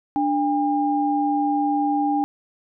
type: tone pair together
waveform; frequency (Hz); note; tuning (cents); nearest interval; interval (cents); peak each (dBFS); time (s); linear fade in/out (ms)
sine; 293.7 / 805.7; D4 / G5; 0 / +47; octave + perfect fourth; 1747; -21; 0.16-2.24; 0
effects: none